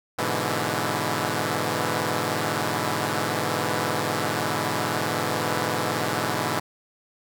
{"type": "chord", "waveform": "5% pulse", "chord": "E dominant seventh", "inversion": "first", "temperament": "equal", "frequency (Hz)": [103.83, 123.47, 146.83, 164.81], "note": ["G#2", "B2", "D3", "E3"], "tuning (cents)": [0, 0, 0, 0], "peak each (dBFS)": -18, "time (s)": [0.18, 6.6], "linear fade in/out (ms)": 10, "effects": []}